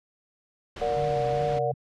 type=noise; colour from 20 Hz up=pink; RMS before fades=-38 dBFS; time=0.76-1.59 s; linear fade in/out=5 ms
type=chord; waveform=sine; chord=Bb augmented; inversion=none; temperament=just; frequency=466.2 / 582.7 / 728.4 Hz; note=Bb4 / D5 / F#5; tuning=0 / -14 / -27 cents; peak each=-28 dBFS; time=0.81-1.72 s; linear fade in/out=10 ms
type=tone with vibrato; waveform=sine; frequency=138.59 Hz; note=C#3; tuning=in tune; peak=-32 dBFS; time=0.96-1.74 s; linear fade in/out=5 ms; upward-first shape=triangle; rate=2.5 Hz; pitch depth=120 cents each way
effects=low-pass 4000 Hz 12 dB/octave